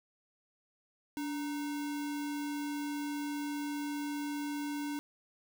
sine tone with sample-and-hold, 290 Hz, D4, 22 cents flat, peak -34 dBFS, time 1.17-4.99 s, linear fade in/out 0 ms, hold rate 1225 Hz, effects none

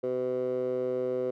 15% pulse tone with band-pass filter, 126.7 Hz, B2, 45 cents sharp, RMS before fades -30 dBFS, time 0.03-1.31 s, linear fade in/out 10 ms, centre 460 Hz, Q 5.8, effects none

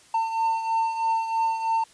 triangle beating tone pair, 901 / 904.1 Hz, A5 / A5, +41 / +47 cents, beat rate 3.1 Hz, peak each -21 / -28 dBFS, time 0.14-1.84 s, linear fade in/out 5 ms, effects white hiss -54 dBFS RMS until 1.93 s + resampled to 22050 Hz

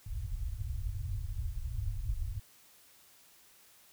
pink low-pass noise, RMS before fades -36 dBFS, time 0.06-2.4 s, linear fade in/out 5 ms, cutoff 120 Hz, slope 96 dB/octave, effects white hiss -61 dBFS RMS until 3.92 s

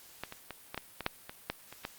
clicks, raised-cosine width 0.3 ms, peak -20 / -26 / -23 / -21 / -18 / -21 / -12 / -25 / -15 / -29 / -19 dBFS, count 11, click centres 0.236 / 0.324 / 0.507 / 0.745 / 0.777 / 1.007 / 1.064 / 1.295 / 1.5 / 1.726 / 1.851 s, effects white hiss -55 dBFS RMS until 1.98 s + Opus 48 kbps

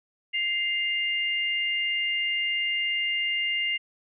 sine tone pair together, 2093 / 2810 Hz, C7 / F7, 0 / +10 cents, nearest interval perfect fourth, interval 510 cents, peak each -27 dBFS, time 0.33-3.78 s, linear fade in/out 20 ms, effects none

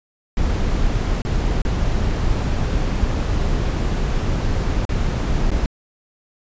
brown noise with dropouts, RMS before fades -19 dBFS, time 0.37-5.66 s, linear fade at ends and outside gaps 1 ms, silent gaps 1.219-1.25 / 1.618-1.65 / 4.852-4.892 / 5.506-5.515 s, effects resampled to 16000 Hz

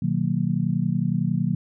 sine chord, B major seventh, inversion none, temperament just, 123.47 / 154.34 / 185.21 / 231.5 Hz, B2 / D#3 / F#3 / A#3, 0 / -14 / +2 / -12 cents, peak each -28 / -24 / -25 / -28 dBFS, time 0.02-1.55 s, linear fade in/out 5 ms, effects none

